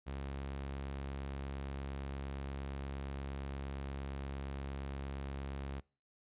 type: tone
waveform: sawtooth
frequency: 68.6 Hz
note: C#2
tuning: 17 cents flat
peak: -36 dBFS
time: 0.06-5.81 s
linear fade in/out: 20 ms
effects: noise-tail reverb RT60 0.4 s tail -25 dB re dry + resampled to 8000 Hz